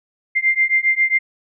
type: beating tone pair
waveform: sine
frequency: 2093 / 2100.4 Hz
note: C7 / C7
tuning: 0 / +6 cents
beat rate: 7.4 Hz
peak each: -17 dBFS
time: 0.35-1.19 s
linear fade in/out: 20 ms
effects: none